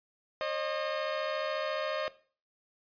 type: tone pair together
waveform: sawtooth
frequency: 538 / 612.2 Hz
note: C5 / D#5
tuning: +48 / -28 cents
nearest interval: major second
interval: 224 cents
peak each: -31 / -29 dBFS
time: 0.41-2.08 s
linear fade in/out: 0 ms
effects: noise-tail reverb RT60 0.4 s tail -17 dB re dry + resampled to 11025 Hz